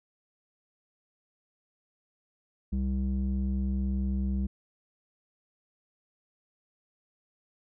square tone with low-pass filter, 65.41 Hz, C2, in tune, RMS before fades -29 dBFS, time 2.72-4.47 s, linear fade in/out 10 ms, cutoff 210 Hz, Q 2.3, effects none

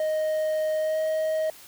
triangle tone with pitch glide, 622.3 to 629.2 Hz, D#5 to D#5, 0 to +19 cents, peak -21 dBFS, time 0-1.5 s, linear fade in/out 2 ms, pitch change +19 cents, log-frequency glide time 0.79-0.99 s, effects white hiss -48 dBFS RMS until 1.67 s

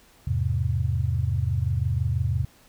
sine chord, E augmented, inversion none, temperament just, 82.41 / 103.01 / 128.76 Hz, E2 / G#2 / B#2, 0 / -14 / -27 cents, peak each -26 dBFS, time 0.27-2.45 s, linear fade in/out 5 ms, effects pink hiss -56 dBFS RMS until 2.68 s

